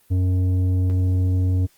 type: tone with tanh clipping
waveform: triangle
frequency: 92 Hz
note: F#2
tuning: 9 cents flat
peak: -18 dBFS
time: 0.1-1.67 s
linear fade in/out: 20 ms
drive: 13 dB
effects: white hiss -58 dBFS RMS until 1.77 s + Opus 32 kbps